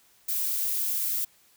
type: noise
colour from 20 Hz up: violet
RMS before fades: -28 dBFS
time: 0.28-1.25 s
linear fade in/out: 10 ms
effects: white hiss -61 dBFS RMS until 1.56 s